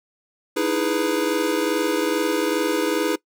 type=chord; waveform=square; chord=E major seventh; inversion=third; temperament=equal with one note detuned; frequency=307.2 / 329.6 / 415.3 / 493.9 Hz; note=D#4 / E4 / G#4 / B4; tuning=-22 / 0 / 0 / 0 cents; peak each=-26 dBFS; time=0.56-3.16 s; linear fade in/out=10 ms; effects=noise-tail reverb RT60 0.1 s tail -21 dB re dry